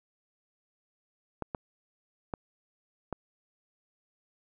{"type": "clicks", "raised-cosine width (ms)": 1, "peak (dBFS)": -19, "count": 4, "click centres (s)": [1.423, 1.548, 2.338, 3.127], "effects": []}